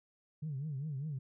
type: tone with vibrato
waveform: sine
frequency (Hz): 144.1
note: D3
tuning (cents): -33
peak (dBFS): -35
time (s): 0.42-1.19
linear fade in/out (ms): 10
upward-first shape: triangle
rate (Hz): 5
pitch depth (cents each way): 200
effects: tanh soft clip ceiling -32 dBFS